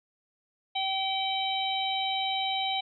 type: harmonic tone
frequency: 770 Hz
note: G5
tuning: 31 cents flat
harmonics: 1 / 3 / 4 / 5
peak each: -30 / -36 / -33 / -33 dBFS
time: 0.75-2.81 s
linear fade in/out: 10 ms
effects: none